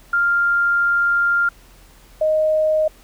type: tone pair in turn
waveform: sine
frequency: 1396.9 / 622.2 Hz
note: F6 / D#5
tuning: 0 / 0 cents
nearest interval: octave + major second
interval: 1400 cents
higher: first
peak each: -14 dBFS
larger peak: neither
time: 0.13-1.49 / 2.21-2.88 s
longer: first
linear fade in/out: 5 ms
effects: added 42 Hz sine -47 dBFS peak until 3.03 s + pink hiss -50 dBFS RMS until 3.03 s